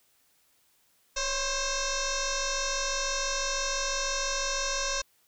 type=tone with frequency modulation; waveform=sine; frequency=2637 Hz; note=E7; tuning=in tune; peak=-27 dBFS; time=1.16-5.02 s; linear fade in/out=10 ms; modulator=532 Hz; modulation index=7.3; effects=white hiss -67 dBFS RMS until 5.27 s